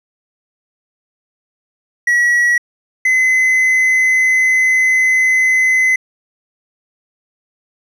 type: tone pair in turn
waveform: triangle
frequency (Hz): 1924 / 2038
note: B6 / C7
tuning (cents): -46 / -46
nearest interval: minor second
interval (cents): 100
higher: second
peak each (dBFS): -8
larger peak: neither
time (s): 2.07-2.58 / 3.05-5.96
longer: second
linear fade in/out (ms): 5
effects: resampled to 32000 Hz